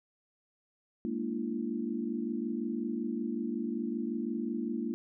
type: chord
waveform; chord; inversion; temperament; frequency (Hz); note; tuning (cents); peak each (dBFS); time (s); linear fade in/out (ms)
sine; Bb dominant seventh; third; equal with one note detuned; 207.7 / 233.1 / 293.7 / 340.3; Ab3 / Bb3 / D4 / F4; 0 / 0 / 0 / -45; -39 / -34 / -39 / -38; 1.05-4.94; 0
effects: none